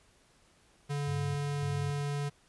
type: tone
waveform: square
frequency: 143.7 Hz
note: D3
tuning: 37 cents flat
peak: -32 dBFS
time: 0.89-2.3 s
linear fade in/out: 20 ms
type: tone with tremolo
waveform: sine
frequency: 101 Hz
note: G#2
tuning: 48 cents flat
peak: -35 dBFS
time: 1.07-2.03 s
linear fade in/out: 10 ms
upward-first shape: square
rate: 1.8 Hz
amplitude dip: 75%
effects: pink hiss -65 dBFS RMS until 2.48 s + resampled to 24000 Hz